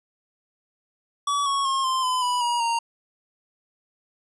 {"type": "tone with pitch steps", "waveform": "square", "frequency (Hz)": [1141, 1107.9, 1075.7, 1044.5, 1014.2, 984.7, 956.1, 928.4], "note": ["C#6", "C#6", "C6", "C6", "B5", "B5", "A#5", "A#5"], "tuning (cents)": [50, -1, 48, -3, 46, -5, 44, -7], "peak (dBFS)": -22, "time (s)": [1.27, 2.79], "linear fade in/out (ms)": 5, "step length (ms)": 190, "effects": ["resampled to 24000 Hz"]}